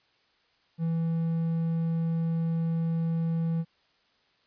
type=tone; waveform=triangle; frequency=164.81 Hz; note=E3; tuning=in tune; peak=-23 dBFS; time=0.78-3.65 s; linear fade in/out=50 ms; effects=white hiss -67 dBFS RMS until 4.46 s + resampled to 11025 Hz